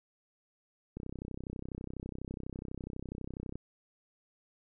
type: click train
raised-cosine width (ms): 3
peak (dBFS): -27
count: 84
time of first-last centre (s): 0.97-3.556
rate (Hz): 32.1
effects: none